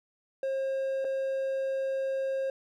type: tone with dropouts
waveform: triangle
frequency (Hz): 536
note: C5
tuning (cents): +42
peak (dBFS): -26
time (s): 0.43-2.5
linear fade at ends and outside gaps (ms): 2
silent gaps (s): 1.045-1.049
effects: none